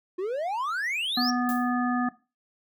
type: exponential sweep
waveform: triangle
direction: up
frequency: 350 to 5720 Hz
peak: -25 dBFS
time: 0.18-1.31 s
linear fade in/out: 10 ms
type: harmonic tone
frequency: 246.4 Hz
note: B3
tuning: 4 cents flat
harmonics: 1 / 3 / 5 / 7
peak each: -25 / -30 / -32 / -33 dBFS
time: 1.17-2.09 s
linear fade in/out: 5 ms
type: noise with exponential decay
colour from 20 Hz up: violet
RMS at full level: -34 dBFS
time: 1.49-1.74 s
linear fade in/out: 0 ms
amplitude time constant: 53 ms
effects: noise-tail reverb RT60 0.3 s tail -18 dB re dry